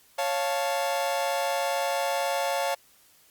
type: chord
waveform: 40% pulse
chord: Db augmented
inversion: none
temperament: equal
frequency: 554.4 / 698.5 / 880 Hz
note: Db5 / F5 / A5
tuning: 0 / 0 / 0 cents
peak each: -28 / -29 / -30 dBFS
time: 0.18-2.75 s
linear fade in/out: 10 ms
effects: white hiss -59 dBFS RMS until 3.3 s + Opus 48 kbps